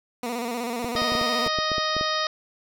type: tone with vibrato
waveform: 15% pulse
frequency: 238.3 Hz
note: A#3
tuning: 38 cents sharp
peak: -21 dBFS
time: 0.23-1.48 s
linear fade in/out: 2 ms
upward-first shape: square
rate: 16 Hz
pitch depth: 59 cents each way
type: clicks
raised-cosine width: 2 ms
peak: -18 dBFS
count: 12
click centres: 0.845 / 0.953 / 1.019 / 1.12 / 1.152 / 1.214 / 1.465 / 1.587 / 1.717 / 1.782 / 1.966 / 2.011 s
type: harmonic tone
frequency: 622.3 Hz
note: D#5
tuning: in tune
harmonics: 1 / 2 / 3 / 4 / 5 / 6 / 7 / 8 / 9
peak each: -30 / -27 / -31 / -39 / -36 / -31 / -36 / -32 / -38 dBFS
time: 0.96-2.27 s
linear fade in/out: 2 ms
effects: none